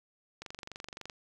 click train, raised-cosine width 0.2 ms, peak -25 dBFS, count 17, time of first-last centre 0.42-1.098 s, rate 23.6 Hz, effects 11-bit

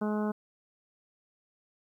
harmonic tone, 211.4 Hz, G#3, 31 cents sharp, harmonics 1 / 2 / 3 / 4 / 5 / 6 / 7, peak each -29 / -35 / -39 / -41 / -43 / -45 / -46 dBFS, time 0.01-0.32 s, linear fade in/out 10 ms, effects 11-bit

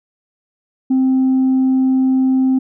sine tone, 261.6 Hz, C4, in tune, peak -9 dBFS, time 0.9-2.59 s, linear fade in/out 10 ms, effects tanh soft clip ceiling -9 dBFS

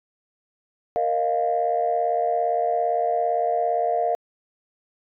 sine chord, Bb suspended fourth, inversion none, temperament just, 466.2 / 621.6 / 699.2 Hz, Bb4 / Eb5 / F5, 0 / -2 / +2 cents, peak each -26 / -25 / -21 dBFS, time 0.96-4.15 s, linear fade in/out 0 ms, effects tanh soft clip ceiling -12 dBFS

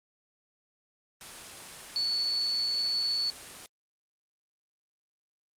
sine tone in noise, 4443 Hz, C#8, 3 cents sharp, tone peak -26 dBFS, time 1.96-3.3 s, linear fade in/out 0 ms, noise white, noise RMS -42 dBFS, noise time 1.21-3.66 s, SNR +13 dB, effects low-pass 9000 Hz 12 dB/octave + Opus 32 kbps

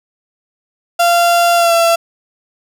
35% pulse tone with pitch glide, 690 to 673.5 Hz, F5 to E5, -21 to +37 cents, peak -7 dBFS, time 0.99-1.96 s, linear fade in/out 10 ms, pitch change -42 cents, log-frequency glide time 1.56-1.74 s, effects none

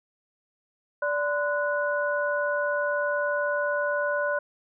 sine tone cluster, 583 / 1024 / 1472 Hz, D5 / C6 / F#6, -13 / -38 / -9 cents, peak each -26 / -32 / -28 dBFS, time 1.02-4.39 s, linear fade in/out 5 ms, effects none

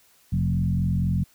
sine tone with frequency modulation, 130 Hz, C3, 11 cents flat, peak -20 dBFS, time 0.32-1.24 s, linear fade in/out 10 ms, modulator 44.2 Hz, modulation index 1.5, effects white hiss -59 dBFS RMS until 1.34 s

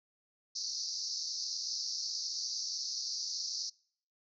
white band-pass noise, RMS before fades -38 dBFS, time 0.55-3.7 s, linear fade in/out 10 ms, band 4300 to 6000 Hz, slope 96 dB/octave, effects noise-tail reverb RT60 0.6 s tail -26 dB re dry

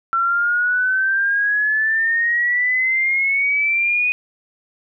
sine exponential sweep, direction up, 1347 to 2489 Hz, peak -15 dBFS, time 0.13-4.12 s, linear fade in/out 0 ms, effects none

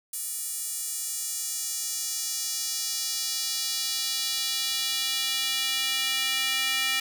square tone with high-pass filter sweep, 263.3 Hz, C4, 11 cents sharp, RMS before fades -29 dBFS, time 0.13-7 s, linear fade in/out 5 ms, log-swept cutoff 9100 to 2400 Hz, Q 1.7, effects none

